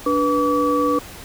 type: tone cluster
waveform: sine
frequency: 291.9 / 490 / 1147 Hz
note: D4 / B4 / D6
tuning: -10 / -14 / -41 cents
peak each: -20 dBFS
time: 0.06-0.99 s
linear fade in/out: 5 ms
effects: pink hiss -38 dBFS RMS until 1.24 s